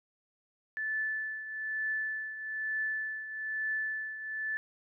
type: tone with tremolo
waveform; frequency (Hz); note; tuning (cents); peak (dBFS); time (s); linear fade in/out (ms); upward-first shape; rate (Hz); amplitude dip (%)
sine; 1747; A6; -13; -29; 0.77-4.57; 0; triangle; 1.1; 70
effects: none